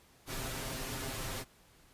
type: noise with comb filter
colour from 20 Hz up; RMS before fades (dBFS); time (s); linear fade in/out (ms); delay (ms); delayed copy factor
pink; -39; 0.26-1.45; 50; 7.6; +0.6
effects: pink hiss -63 dBFS RMS until 1.93 s + resampled to 32000 Hz